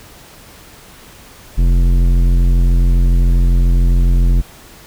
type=tone with tanh clipping; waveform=sine; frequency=43.65 Hz; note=F1; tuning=in tune; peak=-10 dBFS; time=1.57-4.42 s; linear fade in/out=20 ms; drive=13 dB; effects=pink hiss -40 dBFS RMS until 4.86 s